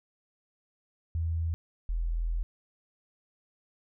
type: tone pair in turn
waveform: sine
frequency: 82.41 / 41.65 Hz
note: E2 / E1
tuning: 0 / +19 cents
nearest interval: octave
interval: 1181 cents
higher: first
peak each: -27 dBFS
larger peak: neither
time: 1.15-1.54 / 1.89-2.43 s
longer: second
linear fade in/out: 0 ms
effects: none